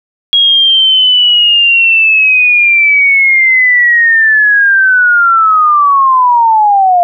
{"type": "linear sweep", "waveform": "sine", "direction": "down", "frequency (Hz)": [3304, 691], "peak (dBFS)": -4, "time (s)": [0.33, 7.03], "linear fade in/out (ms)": 0, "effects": []}